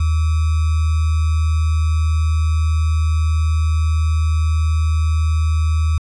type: tone with sample-and-hold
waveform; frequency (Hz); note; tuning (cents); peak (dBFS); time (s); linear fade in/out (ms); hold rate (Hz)
sine; 79.2; D#2; +31; -13; 0-5.98; 5; 1225
effects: resampled to 22050 Hz